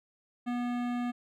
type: tone with hard clipping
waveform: sine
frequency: 243.2 Hz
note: B3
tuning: 26 cents flat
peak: -32 dBFS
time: 0.46-1.12 s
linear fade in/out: 20 ms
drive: 17 dB
effects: none